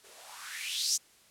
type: noise with band-pass filter sweep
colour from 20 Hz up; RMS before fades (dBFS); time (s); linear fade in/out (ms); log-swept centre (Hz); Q
violet; -35; 0.03-0.98; 20; 370 to 6500; 4.4
effects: white hiss -61 dBFS RMS until 1.3 s + low-pass 11000 Hz 12 dB/octave

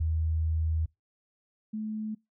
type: tone pair in turn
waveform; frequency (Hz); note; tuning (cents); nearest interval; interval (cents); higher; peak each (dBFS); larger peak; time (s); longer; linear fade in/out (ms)
sine; 79.9 / 215.9; D#2 / A3; +47 / -33; octave + perfect fourth; 1720; second; -25 / -31; first; 0-0.86 / 1.73-2.15; first; 10
effects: noise-tail reverb RT60 0.2 s tail -24 dB re dry

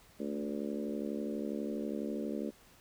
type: harmonic tone with a mistuned harmonic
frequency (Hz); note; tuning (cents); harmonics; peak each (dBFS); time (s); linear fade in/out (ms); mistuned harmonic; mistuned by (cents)
72.2; D2; -29; 3 / 4 / 5 / 6 / 7 / 8; -38 / -40 / -42 / -44 / -45 / -46; 0.19-2.51; 20; 3; +18
effects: pink hiss -61 dBFS RMS until 2.8 s

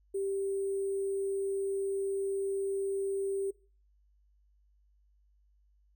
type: tone with sample-and-hold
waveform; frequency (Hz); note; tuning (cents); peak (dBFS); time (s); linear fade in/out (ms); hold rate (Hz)
sine; 392; G4; 0; -30; 0.14-3.51; 10; 8820
effects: noise-tail reverb RT60 0.4 s tail -21 dB re dry + added 50 Hz sine -64 dBFS peak until 5.95 s

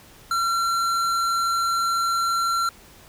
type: tone with hard clipping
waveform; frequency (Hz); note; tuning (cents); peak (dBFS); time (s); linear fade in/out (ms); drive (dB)
triangle; 1363; F6; -43; -22; 0.31-2.69; 2; 17
effects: pink hiss -49 dBFS RMS until 3.08 s

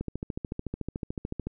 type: click train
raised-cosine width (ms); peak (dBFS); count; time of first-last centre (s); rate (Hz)
3; -19; 21; 0.01-1.47; 13.7
effects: none

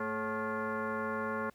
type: tone with frequency modulation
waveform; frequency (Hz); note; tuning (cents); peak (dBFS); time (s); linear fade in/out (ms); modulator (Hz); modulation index
sine; 429.4; A4; -42; -32; 0-1.5; 5; 326; 3.6
effects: pink hiss -66 dBFS RMS until 1.54 s

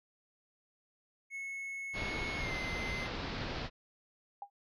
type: tone with pitch glide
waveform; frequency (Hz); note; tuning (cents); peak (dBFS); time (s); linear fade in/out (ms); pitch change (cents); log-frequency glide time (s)
triangle; 2192 to 2069; C#7 to C7; -20 to -20; -37; 1.3-3.09; 50; -100; 2.38-2.53
type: low-pass noise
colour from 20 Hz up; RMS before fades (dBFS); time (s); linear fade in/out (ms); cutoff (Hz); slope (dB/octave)
pink; -39; 1.93-3.7; 50; 5000; 48
type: tone with exponential decay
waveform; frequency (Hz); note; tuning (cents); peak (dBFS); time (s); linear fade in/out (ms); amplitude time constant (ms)
sine; 806; G5; +48; -36; 4.42-4.5; 2; 17
effects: none

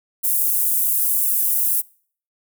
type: high-pass noise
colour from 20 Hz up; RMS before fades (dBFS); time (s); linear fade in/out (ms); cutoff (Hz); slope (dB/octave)
pink; -19; 0.23-1.82; 20; 11000; 24
effects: noise-tail reverb RT60 0.5 s tail -24 dB re dry

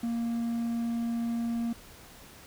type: tone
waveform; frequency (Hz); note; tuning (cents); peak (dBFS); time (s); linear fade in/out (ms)
triangle; 233.1; A#3; 0; -26; 0.03-1.73; 5
effects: pink hiss -51 dBFS RMS until 2.46 s

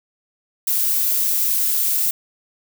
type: noise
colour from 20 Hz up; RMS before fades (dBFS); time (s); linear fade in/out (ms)
violet; -19; 0.67-2.11; 5
effects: none

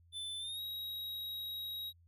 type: tone with pitch glide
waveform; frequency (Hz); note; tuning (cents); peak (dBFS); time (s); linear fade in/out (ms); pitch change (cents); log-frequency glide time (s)
square; 3520 to 3816; A7 to A#7; 0 to +40; -40; 0.12-1.93; 50; +140; 0.39-0.61
effects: added 85 Hz sine -62 dBFS peak until 2.07 s

